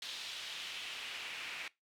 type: noise with band-pass filter sweep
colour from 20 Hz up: pink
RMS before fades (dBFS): -44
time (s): 0.02-1.68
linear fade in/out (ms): 2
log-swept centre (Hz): 3700 to 2400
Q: 2.2
effects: noise-tail reverb RT60 0.2 s tail -21 dB re dry